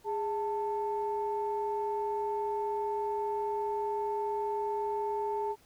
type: tone pair together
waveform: sine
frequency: 412.5 / 885 Hz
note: G#4 / A5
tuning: -12 / +10 cents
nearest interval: octave + minor second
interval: 1322 cents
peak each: -32 / -32 dBFS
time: 0.04-5.56 s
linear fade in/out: 50 ms
effects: tanh soft clip ceiling -22 dBFS + pink hiss -63 dBFS RMS until 5.65 s